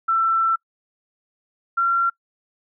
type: tone pair in turn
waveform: sine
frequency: 1338 / 1370.1 Hz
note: E6 / F6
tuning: +25 / -34 cents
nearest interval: unison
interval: 41 cents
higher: second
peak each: -16 dBFS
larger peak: neither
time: 0.08-0.56 / 1.77-2.1 s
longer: first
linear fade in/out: 10 ms
effects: noise-tail reverb RT60 0.1 s tail -25 dB re dry